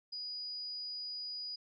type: tone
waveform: sine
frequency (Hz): 4920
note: D#8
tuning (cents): -20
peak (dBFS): -39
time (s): 0.12-1.56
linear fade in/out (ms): 10
effects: none